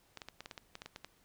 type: clicks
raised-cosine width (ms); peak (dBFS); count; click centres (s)
0.2; -27; 12; 0.173 / 0.218 / 0.286 / 0.406 / 0.459 / 0.512 / 0.578 / 0.754 / 0.819 / 0.86 / 0.961 / 1.046
effects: pink hiss -69 dBFS RMS until 1.24 s